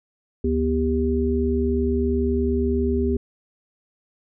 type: tone cluster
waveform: sine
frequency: 73.5 / 243.4 / 395.1 Hz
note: D2 / B3 / G4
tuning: +2 / -25 / +14 cents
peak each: -23 dBFS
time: 0.44-3.17 s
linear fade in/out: 5 ms
effects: none